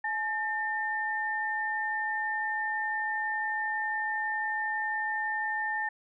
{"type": "tone pair together", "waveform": "sine", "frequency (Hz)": [853.1, 1803], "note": ["G#5", "A6"], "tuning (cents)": [46, 42], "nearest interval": "octave + minor second", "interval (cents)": 1296, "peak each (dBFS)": [-33, -30], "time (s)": [0.04, 5.89], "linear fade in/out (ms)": 5, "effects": []}